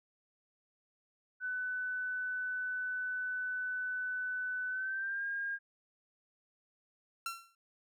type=tone with pitch glide; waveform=sine; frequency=1500 to 1617 Hz; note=F#6 to G#6; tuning=+23 to -47 cents; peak=-34 dBFS; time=1.4-5.59 s; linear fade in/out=50 ms; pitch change=+130 cents; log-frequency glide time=4.68-5.25 s
type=tone with exponential decay; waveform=sawtooth; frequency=1358 Hz; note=F6; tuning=49 cents flat; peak=-30 dBFS; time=7.26-7.55 s; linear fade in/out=2 ms; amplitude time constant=63 ms
effects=none